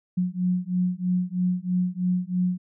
sine beating tone pair, 179.4 / 182.5 Hz, F3 / F#3, +47 / -24 cents, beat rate 3.1 Hz, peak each -25 dBFS, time 0.17-2.58 s, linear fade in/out 10 ms, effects none

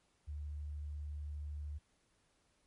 sine tone, 73.9 Hz, D2, 11 cents sharp, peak -40 dBFS, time 0.27-1.79 s, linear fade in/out 20 ms, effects pink hiss -75 dBFS RMS until 2.66 s + MP3 48 kbps

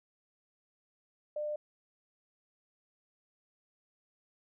sine tone, 599 Hz, D5, 34 cents sharp, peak -33 dBFS, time 1.36-1.56 s, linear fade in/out 5 ms, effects none

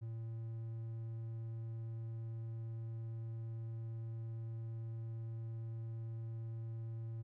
triangle tone, 113.6 Hz, A#2, 44 cents flat, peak -39 dBFS, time 0.01-7.23 s, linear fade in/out 20 ms, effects none

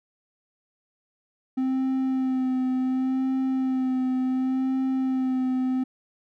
triangle tone with vibrato, 260 Hz, C4, 11 cents flat, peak -20 dBFS, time 1.57-5.84 s, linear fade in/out 10 ms, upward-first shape sine, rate 0.69 Hz, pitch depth 21 cents each way, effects none

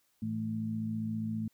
harmonic tone, 54.9 Hz, A1, 3 cents flat, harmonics 2 / 3 / 4, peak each -38 / -44 / -33 dBFS, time 0.22-1.48 s, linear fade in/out 5 ms, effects white hiss -73 dBFS RMS until 1.53 s

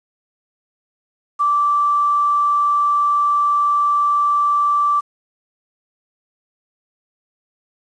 sine tone with quantisation, 1167 Hz, D6, 11 cents flat, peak -13 dBFS, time 1.39-5.01 s, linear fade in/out 20 ms, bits 7, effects resampled to 22050 Hz

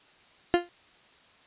30% pulse tone with exponential decay, 349.2 Hz, F4, in tune, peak -13 dBFS, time 0.54-0.69 s, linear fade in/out 0 ms, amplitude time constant 31 ms, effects white hiss -58 dBFS RMS until 1.46 s + resampled to 8000 Hz

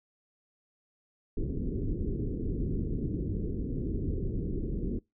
pink low-pass noise, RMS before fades -32 dBFS, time 1.37-4.99 s, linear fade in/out 2 ms, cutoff 420 Hz, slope 48 dB/octave, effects noise-tail reverb RT60 0.2 s tail -23 dB re dry

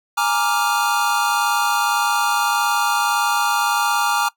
square chord, Bb dominant seventh, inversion third, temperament equal, 830.6 / 932.3 / 1174.7 / 1396.9 Hz, Ab5 / Bb5 / D6 / F6, 0 / 0 / 0 / 0 cents, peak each -23 dBFS, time 0.17-4.29 s, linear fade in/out 10 ms, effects noise-tail reverb RT60 0.1 s tail -20 dB re dry

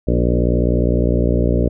harmonic tone with a mistuned harmonic, 59.8 Hz, A#1, 45 cents sharp, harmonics 1 / 2 / 3 / 4 / 5 / 6 / 7 / 8 / 9 / 10, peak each -17 / -20 / -22 / -23 / -24 / -25 / -25 / -26 / -27 / -27 dBFS, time 0.07-1.69 s, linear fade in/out 10 ms, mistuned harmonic 5, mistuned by -29 cents, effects none

